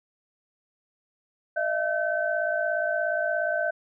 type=tone cluster; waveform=sine; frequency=616 / 673 / 1531 Hz; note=D#5 / E5 / G6; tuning=-17 / +36 / -41 cents; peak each=-28 dBFS; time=1.56-3.71 s; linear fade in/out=10 ms; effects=none